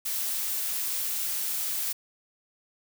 blue noise, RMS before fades -30 dBFS, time 0.05-1.93 s, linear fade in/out 10 ms, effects none

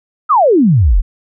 sine exponential sweep, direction down, 1348 to 34.65 Hz, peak -6 dBFS, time 0.29-1.02 s, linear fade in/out 20 ms, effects none

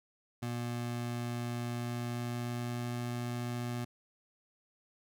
25% pulse tone with pitch glide, 120 to 120.97 Hz, B2 to B2, -49 to -35 cents, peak -31 dBFS, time 0.42-3.85 s, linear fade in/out 10 ms, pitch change +14 cents, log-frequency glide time 1.76-2.99 s, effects none

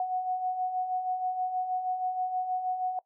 sine beating tone pair, 733 / 739.3 Hz, F#5 / F#5, -16 / -2 cents, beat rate 6.3 Hz, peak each -37 / -28 dBFS, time 0-2.99 s, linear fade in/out 2 ms, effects noise-tail reverb RT60 0.1 s tail -20 dB re dry

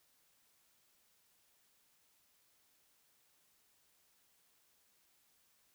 silence, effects white hiss -73 dBFS RMS until 5.74 s

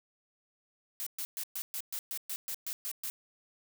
blue noise bursts, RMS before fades -37 dBFS, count 12, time 1-3.1 s, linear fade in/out 0 ms, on 65 ms, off 120 ms, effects none

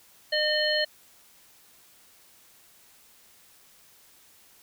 harmonic tone, 608 Hz, D#5, 40 cents flat, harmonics 1 / 3 / 5 / 7, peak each -27 / -28 / -30 / -28 dBFS, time 0.32-0.85 s, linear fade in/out 10 ms, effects white hiss -57 dBFS RMS until 4.62 s

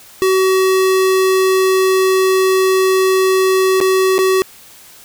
square tone with dropouts, 378 Hz, F#4, 37 cents sharp, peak -11 dBFS, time 0.22-4.42 s, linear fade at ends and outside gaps 0 ms, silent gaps 3.803-3.812 / 4.181-4.189 s, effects white hiss -41 dBFS RMS until 5.04 s

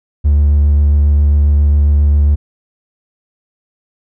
triangle tone with vibrato, 73 Hz, D2, 10 cents flat, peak -4 dBFS, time 0.24-2.36 s, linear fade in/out 20 ms, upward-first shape sine, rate 7.4 Hz, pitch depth 14 cents each way, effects tanh soft clip ceiling -1 dBFS

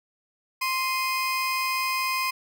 30% pulse tone pair together, 1046.5 / 2489 Hz, C6 / D#7, 0 / 0 cents, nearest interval octave + minor third, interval 1500 cents, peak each -23 / -27 dBFS, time 0.61-2.31 s, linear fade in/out 10 ms, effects none

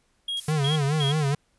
triangle tone bursts, 3279 Hz, G#7, 23 cents flat, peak -25 dBFS, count 3, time 0.28-1.12 s, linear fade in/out 5 ms, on 120 ms, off 240 ms
violet noise, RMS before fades -36 dBFS, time 0.37-0.52 s, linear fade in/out 0 ms
square tone with vibrato, 146.83 Hz, D3, in tune, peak -22 dBFS, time 0.48-1.35 s, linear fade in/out 5 ms, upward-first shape sine, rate 4.7 Hz, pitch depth 120 cents each way
effects pink hiss -68 dBFS RMS until 1.58 s + resampled to 24000 Hz

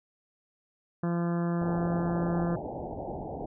harmonic tone, 171.5 Hz, F3, 31 cents flat, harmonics 1 / 2 / 3 / 4 / 5 / 6 / 7 / 8 / 9 / 10, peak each -27 / -34 / -40 / -40 / -47 / -44 / -45 / -48 / -50 / -51 dBFS, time 1.03-2.56 s, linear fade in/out 5 ms
white low-pass noise, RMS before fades -37 dBFS, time 1.61-3.46 s, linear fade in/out 5 ms, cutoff 860 Hz, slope 96 dB/octave
effects none

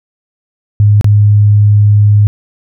sine tone with dropouts, 103.83 Hz, G#2, in tune, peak -3 dBFS, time 0.8-2.27 s, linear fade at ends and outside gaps 0 ms, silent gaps 1.011-1.044 s, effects none

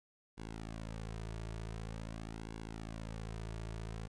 sawtooth tone with flanger, 55 Hz, A1, in tune, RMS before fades -44 dBFS, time 0.37-4.08 s, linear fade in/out 20 ms, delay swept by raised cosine 1.6 to 3.9 ms, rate 0.46 Hz, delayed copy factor -0.75, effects resampled to 22050 Hz + 12-bit

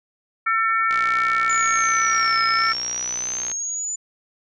harmonic tone, 448.6 Hz, A4, 34 cents sharp, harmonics 3 / 4 / 5, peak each -19 / -24 / -25 dBFS, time 0.46-2.73 s, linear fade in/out 10 ms
click train, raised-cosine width 0.2 ms, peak -15 dBFS, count 161, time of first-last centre 0.91-3.516 s, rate 61.4 Hz
sine linear two-way sweep, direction down then up, 7040 to 5110 to 7040 Hz, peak -24 dBFS, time 1.49-3.96 s, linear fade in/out 10 ms, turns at 2.44 s
effects none

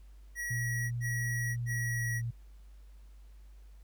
square tone bursts, 1917 Hz, A#6, 48 cents sharp, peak -35 dBFS, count 3, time 0.35-2.218 s, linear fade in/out 50 ms, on 560 ms, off 94 ms
sine tone with pitch glide, 120 to 117.33 Hz, B2 to A#2, -49 to +12 cents, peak -32 dBFS, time 0.5-2.31 s, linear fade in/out 10 ms, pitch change -39 cents, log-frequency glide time 1.53-2.18 s
effects added 50 Hz sine -50 dBFS peak until 3.83 s + pink hiss -70 dBFS RMS until 3.83 s

